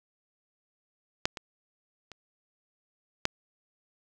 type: clicks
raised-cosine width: 0.2 ms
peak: -7 / -20 / -27 / -7 dBFS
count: 4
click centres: 1.255 / 1.372 / 2.117 / 3.254 s
effects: none